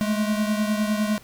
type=beating tone pair; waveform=square; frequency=210 / 219.9 Hz; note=G#3 / A3; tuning=+19 / -1 cents; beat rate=9.9 Hz; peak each=-23 / -28 dBFS; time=0.01-1.18 s; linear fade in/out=0 ms; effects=pink hiss -50 dBFS RMS until 1.23 s